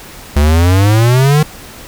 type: exponential sweep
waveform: square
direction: up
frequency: 70.8 to 155.56 Hz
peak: -7 dBFS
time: 0.36-1.43 s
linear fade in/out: 5 ms
effects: pink hiss -33 dBFS RMS until 1.87 s